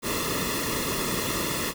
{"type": "noise with comb filter", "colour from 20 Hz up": "pink", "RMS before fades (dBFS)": -28, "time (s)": [0.02, 1.74], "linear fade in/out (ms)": 50, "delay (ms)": 1.3, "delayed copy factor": -0.8, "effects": []}